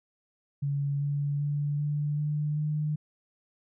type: tone with pitch steps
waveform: sine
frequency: 141.6 / 143.49 / 145.41 / 147.36 / 149.33 / 151.33 Hz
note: C#3 / D3 / D3 / D3 / D3 / D#3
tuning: +37 / -40 / -17 / +6 / +29 / -48 cents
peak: -26 dBFS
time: 0.62-2.96 s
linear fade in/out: 10 ms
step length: 390 ms
effects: none